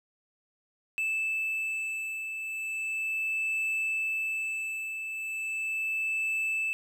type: beating tone pair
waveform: triangle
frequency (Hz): 2631 / 2631.37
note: E7 / E7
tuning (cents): -4 / -4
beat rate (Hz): 0.37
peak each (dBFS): -37 / -28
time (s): 0.98-6.73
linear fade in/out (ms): 0
effects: none